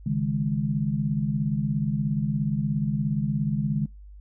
sine chord, C# suspended second, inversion none, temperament equal, 138.59 / 155.56 / 207.7 Hz, C#3 / D#3 / G#3, 0 / 0 / 0 cents, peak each -27 dBFS, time 0.06-3.86 s, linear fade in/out 5 ms, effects noise-tail reverb RT60 0.2 s tail -24 dB re dry + added 50 Hz sine -42 dBFS peak until 4.2 s

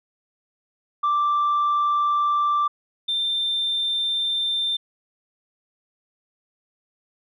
sine tone pair in turn, 1174.7 / 3581 Hz, D6 / A7, 0 / +30 cents, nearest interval octave + perfect fifth, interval 1930 cents, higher second, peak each -16 / -20 dBFS, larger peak first, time 1.03-2.68 / 3.08-4.77 s, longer second, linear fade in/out 10 ms, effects tanh soft clip ceiling -16 dBFS

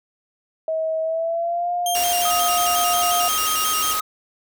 sine tone with pitch glide, 640 to 706 Hz, D#5 to F5, +49 to +19 cents, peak -20 dBFS, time 0.68-3.28 s, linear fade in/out 2 ms, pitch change +170 cents, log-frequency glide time 1.02-1.72 s
15% pulse tone with vibrato, 2993 Hz, F#7, 19 cents sharp, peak -16 dBFS, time 1.86-3.93 s, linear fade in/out 2 ms, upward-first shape square, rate 5.6 Hz, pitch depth 110 cents each way
white band-stop noise, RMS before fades -26 dBFS, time 1.95-4 s, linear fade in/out 2 ms, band 110 to 220 Hz, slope 48 dB/octave
triangle tone, 1260 Hz, D#6, 21 cents sharp, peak -21 dBFS, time 2.25-4.01 s, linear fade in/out 5 ms
effects none

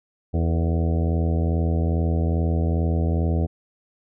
harmonic tone with a mistuned harmonic, 82.41 Hz, E2, in tune, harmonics 1 / 2 / 3 / 4 / 5 / 6 / 7 / 8 / 9, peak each -20 / -26 / -30 / -32 / -34 / -36 / -37 / -38 / -39 dBFS, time 0.33-3.47 s, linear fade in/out 20 ms, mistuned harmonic 5, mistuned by +63 cents, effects none

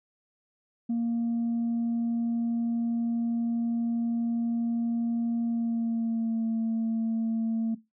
sine tone with pitch glide, 233.1 to 225.6 Hz, A#3 to A3, 0 to +44 cents, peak -23 dBFS, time 0.89-7.75 s, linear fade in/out 10 ms, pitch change -56 cents, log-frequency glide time 5.44-6.45 s, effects noise-tail reverb RT60 0.2 s tail -18 dB re dry + tanh soft clip ceiling -23 dBFS

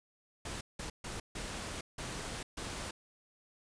pink noise bursts at uneven times, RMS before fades -41 dBFS, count 6, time 0.45-0.61 / 0.79-0.9 / 1.04-1.2 / 1.35-1.81 / 1.98-2.43 / 2.57-2.91 s, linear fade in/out 5 ms, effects resampled to 22050 Hz

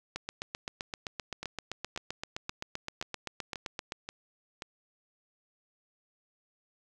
two click trains, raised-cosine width 0.2 ms, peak -18 / -21 dBFS, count 30 / 7, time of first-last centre 0.16-3.921 / 1.43-4.621 s, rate 7.71 / 1.88 Hz, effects none

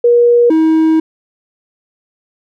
sine / triangle tone pair in turn, 477.8 / 318.9 Hz, A#4 / D#4, +43 / +43 cents, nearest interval perfect fifth, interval 700 cents, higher first, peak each -5 dBFS, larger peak neither, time 0.04-0.5 / 0.5-1 s, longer second, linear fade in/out 5 ms, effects none

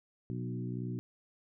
harmonic tone with a mistuned harmonic, 61.5 Hz, B1, 7 cents flat, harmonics 2 / 3 / 4 / 5 / 6, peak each -37 / -41 / -43 / -45 / -47 dBFS, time 0.3-0.99 s, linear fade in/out 0 ms, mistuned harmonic 3, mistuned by -20 cents, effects none

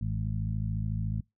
harmonic tone with a mistuned harmonic, 53.9 Hz, A1, 35 cents flat, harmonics 1 / 2 / 3 / 4, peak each -34 / -31 / -36 / -39 dBFS, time 0.01-1.21 s, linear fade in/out 5 ms, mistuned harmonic 4, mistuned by -28 cents, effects noise-tail reverb RT60 0.2 s tail -25 dB re dry

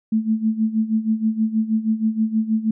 sine tone with tremolo, 220 Hz, A3, in tune, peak -14 dBFS, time 0.12-2.71 s, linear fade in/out 5 ms, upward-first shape sine, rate 6.3 Hz, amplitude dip 80%, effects none

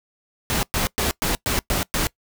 pink noise bursts, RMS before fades -22 dBFS, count 7, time 0.5-2.07 s, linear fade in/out 0 ms, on 130 ms, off 110 ms, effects noise-tail reverb RT60 0.1 s tail -22 dB re dry

